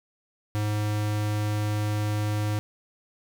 square tone, 105.3 Hz, G#2, 24 cents sharp, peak -25 dBFS, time 0.55-2.59 s, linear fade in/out 0 ms, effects none

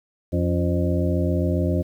harmonic tone with a mistuned harmonic, 87.31 Hz, F2, in tune, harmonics 1 / 2 / 3 / 4 / 6 / 7, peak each -22 / -25 / -27 / -28 / -30 / -30 dBFS, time 0.32-1.83 s, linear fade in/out 20 ms, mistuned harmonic 3, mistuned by +77 cents, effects 9-bit

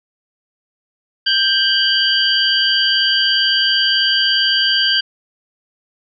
sine tone cluster, 1577 / 2961 / 3199 / 4698 Hz, G6 / F#7 / G7 / D8, +10 / +1 / +34 / 0 cents, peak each -18 dBFS, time 1.26-5.01 s, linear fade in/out 10 ms, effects none

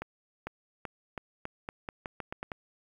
accelerating click train, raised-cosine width 0.5 ms, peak -21 dBFS, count 12, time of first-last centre 0.02-2.518 s, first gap 450 ms, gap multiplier 0.85, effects 9-bit

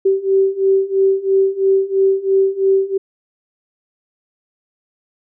sine beating tone pair, 385.4 / 388.4 Hz, G4 / G4, -29 / -16 cents, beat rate 3 Hz, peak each -16 / -14 dBFS, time 0.05-2.98 s, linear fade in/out 10 ms, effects none

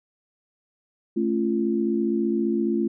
sine chord, A augmented, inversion none, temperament just, 220 / 275 / 343.8 Hz, A3 / C#4 / E#4, 0 / -14 / -27 cents, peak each -24 / -28 / -24 dBFS, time 1.16-2.88 s, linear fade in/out 10 ms, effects none

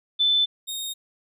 sine / sawtooth tone pair in turn, 3520 / 3709 Hz, A7 / A#7, 0 / -9 cents, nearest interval minor second, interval 91 cents, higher second, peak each -17 / -26 dBFS, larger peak first, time 0.19-0.46 / 0.67-0.94 s, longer neither, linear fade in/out 20 ms, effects none

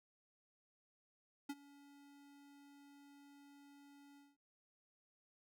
square tone with ADSR envelope, 283.4 Hz, C#4, 38 cents sharp, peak -40 dBFS, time 1.49-4.37 s, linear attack 8 ms, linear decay 43 ms, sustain -21 dB, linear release 200 ms, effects none

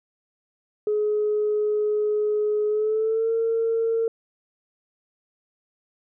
sine tone with pitch glide, 421.8 to 454.7 Hz, G#4 to A#4, +27 to -43 cents, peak -19 dBFS, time 0.87-4.08 s, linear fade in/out 2 ms, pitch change +130 cents, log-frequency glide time 2.68-3.31 s, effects tanh soft clip ceiling -15 dBFS

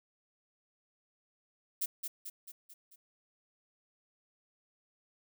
violet noise with echo, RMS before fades -33 dBFS, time 1.81-1.86 s, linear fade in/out 10 ms, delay 220 ms, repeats 5, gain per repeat -5 dB, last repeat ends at 2.96 s, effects none

